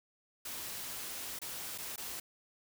white noise with dropouts, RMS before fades -42 dBFS, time 0.45-2.2 s, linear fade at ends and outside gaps 5 ms, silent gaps 1.39-1.416 / 1.779-1.783 / 1.961-1.978 s, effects none

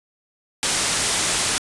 white low-pass noise, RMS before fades -22 dBFS, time 0.63-1.58 s, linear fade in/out 0 ms, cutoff 10000 Hz, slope 48 dB/octave, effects resampled to 24000 Hz

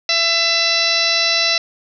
harmonic tone with a mistuned harmonic, 669 Hz, E5, 25 cents sharp, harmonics 1 / 2 / 3 / 4 / 5 / 6 / 7 / 8 / 9, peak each -25 / -28 / -23 / -21 / -30 / -18 / -24 / -21 / -29 dBFS, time 0.09-1.58 s, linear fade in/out 2 ms, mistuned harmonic 5, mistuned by +36 cents, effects none

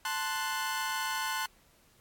sawtooth chord, F# diminished, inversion first, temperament equal, 880 / 1046.5 / 1480 Hz, A5 / C6 / F#6, 0 / 0 / 0 cents, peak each -32 dBFS, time 0.05-1.46 s, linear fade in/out 2 ms, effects pink hiss -64 dBFS RMS until 2 s + AAC 64 kbps

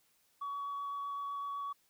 sine tone with vibrato, 1129 Hz, C#6, 31 cents sharp, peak -35 dBFS, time 0.41-1.73 s, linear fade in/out 10 ms, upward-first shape sine, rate 7.9 Hz, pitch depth 9 cents each way, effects tanh soft clip ceiling -34 dBFS + white hiss -72 dBFS RMS until 1.89 s

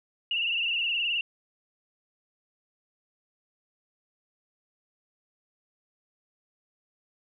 sine tone with vibrato, 2781 Hz, F7, 8 cents flat, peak -25 dBFS, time 0.31-1.21 s, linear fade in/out 2 ms, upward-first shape sine, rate 19 Hz, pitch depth 73 cents each way, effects none

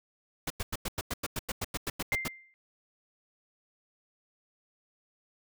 pink noise bursts, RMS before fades -33 dBFS, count 15, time 0.47-2.281 s, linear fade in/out 5 ms, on 33 ms, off 94 ms
sine tone with exponential decay, 2093 Hz, C7, in tune, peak -25 dBFS, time 2.12-2.54 s, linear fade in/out 0 ms, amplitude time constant 90 ms
effects none

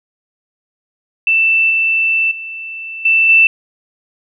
sine tone with level steps, 2662 Hz, E7, 16 cents sharp, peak -9 / -11 / -24 / -8 / -5 dBFS, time 1.27-3.47 s, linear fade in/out 2 ms, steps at 1.7 / 2.31 / 3.05 / 3.29 s, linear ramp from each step 5 ms, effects none

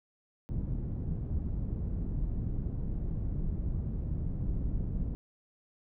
pink low-pass noise, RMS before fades -33 dBFS, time 0.49-5.15 s, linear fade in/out 0 ms, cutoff 170 Hz, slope 12 dB/octave, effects none

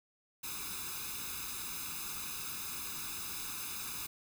white noise with comb filter, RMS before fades -41 dBFS, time 0.43-4.07 s, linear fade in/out 10 ms, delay 0.79 ms, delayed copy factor +0.95, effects none

